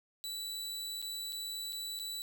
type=tone with dropouts; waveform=sawtooth; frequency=3951 Hz; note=B7; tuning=in tune; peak=-35 dBFS; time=0.24-2.22 s; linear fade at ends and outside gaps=0 ms; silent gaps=1.017-1.025 / 1.323-1.328 / 1.724-1.729 / 1.99-1.997 s; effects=12-bit